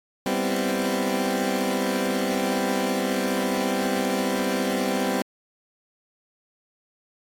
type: chord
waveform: 20% pulse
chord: C major seventh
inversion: second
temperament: equal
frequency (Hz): 196 / 246.9 / 261.6 / 329.6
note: G3 / B3 / C4 / E4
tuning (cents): 0 / 0 / 0 / 0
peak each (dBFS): -22 / -24 / -22 / -28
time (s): 0.26-5.22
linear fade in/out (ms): 2
effects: AAC 64 kbps